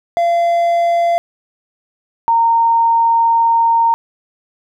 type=tone pair in turn; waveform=triangle / sine; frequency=685 / 921.3 Hz; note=F5 / A#5; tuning=-34 / -21 cents; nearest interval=perfect fourth; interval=513 cents; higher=second; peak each=-9 dBFS; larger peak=neither; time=0.17-1.18 / 2.28-3.94 s; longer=second; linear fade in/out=0 ms; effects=none